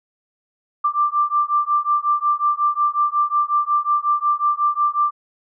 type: beating tone pair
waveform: sine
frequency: 1178 / 1183.5 Hz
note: D6 / D6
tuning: +5 / +13 cents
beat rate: 5.5 Hz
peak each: -19 dBFS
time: 0.84-5.11 s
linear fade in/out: 10 ms
effects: none